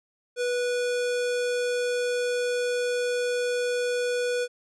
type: tone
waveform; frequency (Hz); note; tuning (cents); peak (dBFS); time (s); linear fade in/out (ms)
square; 490; B4; -14; -25; 0.36-4.48; 50
effects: resampled to 22050 Hz